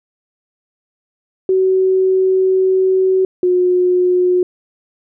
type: tone pair in turn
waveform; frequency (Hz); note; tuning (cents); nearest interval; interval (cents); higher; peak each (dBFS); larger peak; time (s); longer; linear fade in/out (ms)
sine; 376.8 / 361.5; F#4 / F#4; +32 / -40; minor second; 72; first; -10; neither; 1.49-3.25 / 3.43-4.43; first; 2
effects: none